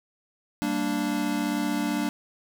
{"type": "chord", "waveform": "square", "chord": "G minor", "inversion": "none", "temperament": "equal with one note detuned", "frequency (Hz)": [196, 231.5, 293.7], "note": ["G3", "Bb3", "D4"], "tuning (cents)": [0, -12, 0], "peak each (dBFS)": [-32, -31, -28], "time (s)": [0.62, 2.09], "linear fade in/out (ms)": 0, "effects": []}